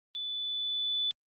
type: tone with level ramp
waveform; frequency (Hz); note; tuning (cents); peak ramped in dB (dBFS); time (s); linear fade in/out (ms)
sine; 3484; A7; -18; -34 to -27; 0.15-1.11; 0
effects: Opus 24 kbps